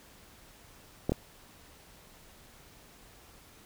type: clicks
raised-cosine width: 2 ms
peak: -14 dBFS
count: 2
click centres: 1.095 / 1.12 s
effects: pink hiss -56 dBFS RMS until 3.65 s